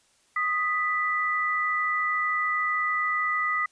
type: tone pair together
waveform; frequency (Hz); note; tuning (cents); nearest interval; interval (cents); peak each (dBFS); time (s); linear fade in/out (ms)
sine; 1244.5 / 1975.5; D#6 / B6; 0 / 0; minor sixth; 800; -26; 0.36-3.66; 5
effects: white hiss -64 dBFS RMS until 3.71 s + resampled to 22050 Hz